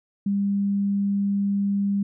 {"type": "tone", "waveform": "sine", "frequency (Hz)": 200, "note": "G3", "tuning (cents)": 35, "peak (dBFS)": -20, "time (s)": [0.26, 2.03], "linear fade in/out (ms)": 5, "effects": []}